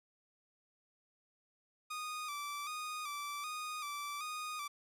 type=tone with vibrato; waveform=sawtooth; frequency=1199 Hz; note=D6; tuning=36 cents sharp; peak=-36 dBFS; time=1.9-4.68 s; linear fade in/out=10 ms; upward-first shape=square; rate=1.3 Hz; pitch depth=52 cents each way; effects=resampled to 32000 Hz